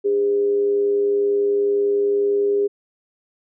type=tone with amplitude modulation; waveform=sine; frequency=405.5 Hz; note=G#4; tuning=41 cents flat; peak=-14 dBFS; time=0.04-2.68 s; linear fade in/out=20 ms; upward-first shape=sine; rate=111 Hz; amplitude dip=35%; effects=none